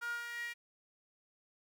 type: tone with high-pass filter sweep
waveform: sawtooth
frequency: 473.5 Hz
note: A#4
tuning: 27 cents sharp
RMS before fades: -41 dBFS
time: 0.01-0.54 s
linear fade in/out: 20 ms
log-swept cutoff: 1300 to 2100 Hz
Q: 8.6
effects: none